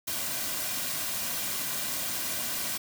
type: noise with comb filter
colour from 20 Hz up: white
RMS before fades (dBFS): -32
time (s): 0.07-2.78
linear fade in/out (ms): 10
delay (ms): 2.3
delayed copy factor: -0.5
effects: none